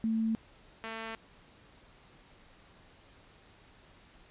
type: tone pair in turn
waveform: sine / 5% pulse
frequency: 223 / 224.1 Hz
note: A3 / A3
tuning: +23 / +32 cents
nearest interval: unison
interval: 9 cents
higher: second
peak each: -27 dBFS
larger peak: neither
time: 0.04-0.35 / 0.84-1.15 s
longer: neither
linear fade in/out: 0 ms
effects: pink hiss -59 dBFS RMS until 4.3 s + resampled to 8000 Hz